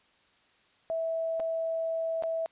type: tone with dropouts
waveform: sine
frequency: 654 Hz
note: E5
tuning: 14 cents flat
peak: -28 dBFS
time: 0.9-2.46 s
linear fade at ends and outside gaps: 0 ms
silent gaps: 1.397-1.401 / 2.224-2.236 s
effects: white hiss -65 dBFS RMS until 2.51 s + resampled to 8000 Hz